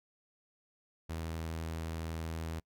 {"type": "tone with vibrato", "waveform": "sawtooth", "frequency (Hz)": 81.3, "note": "E2", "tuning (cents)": -23, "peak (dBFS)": -33, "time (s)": [1.09, 2.6], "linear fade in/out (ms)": 10, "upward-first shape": "triangle", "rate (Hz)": 12, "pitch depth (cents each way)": 9, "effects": ["noise-tail reverb RT60 0.1 s tail -26 dB re dry"]}